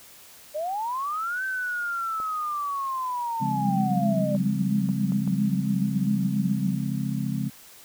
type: linear two-way sweep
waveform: sine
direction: up then down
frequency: 580 to 1553 to 580 Hz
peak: -26 dBFS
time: 0.54-4.37 s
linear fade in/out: 20 ms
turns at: 1.44 s
type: clicks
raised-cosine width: 1 ms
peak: -28 dBFS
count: 5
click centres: 2.201 / 4.35 / 4.89 / 5.121 / 5.276 s
type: chord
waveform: sine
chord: Db major seventh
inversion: none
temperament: just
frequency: 138.59 / 173.24 / 207.9 / 259.9 Hz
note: Db3 / F3 / Ab3 / C4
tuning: 0 / -14 / +2 / -11 cents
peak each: -29 / -32 / -29 / -33 dBFS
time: 3.4-7.5 s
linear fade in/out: 20 ms
type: tone with vibrato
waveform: sine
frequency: 196 Hz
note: G3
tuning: in tune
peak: -24 dBFS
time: 3.56-6.75 s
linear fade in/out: 10 ms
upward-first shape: sine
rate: 4.4 Hz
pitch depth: 87 cents each way
effects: white hiss -49 dBFS RMS until 7.84 s